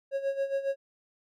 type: tone with tremolo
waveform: triangle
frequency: 548 Hz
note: C#5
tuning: 20 cents flat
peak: -23 dBFS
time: 0.11-0.76 s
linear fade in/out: 50 ms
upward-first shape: sine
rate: 7.3 Hz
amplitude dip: 75%
effects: none